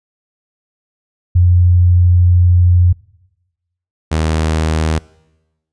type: tone pair in turn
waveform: sine / sawtooth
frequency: 88.7 / 79.02 Hz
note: F2 / D#2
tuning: +27 / +27 cents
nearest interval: major second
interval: 200 cents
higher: first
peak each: -6 / -9 dBFS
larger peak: first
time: 1.35-2.93 / 4.11-4.99 s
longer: first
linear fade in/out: 10 ms
effects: noise-tail reverb RT60 1.0 s tail -23 dB re dry + resampled to 22050 Hz